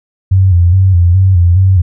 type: tone with vibrato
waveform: sine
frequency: 90.9 Hz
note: F#2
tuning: 30 cents flat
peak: -4 dBFS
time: 0.31-1.82 s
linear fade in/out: 10 ms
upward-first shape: square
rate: 2.4 Hz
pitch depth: 76 cents each way
effects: none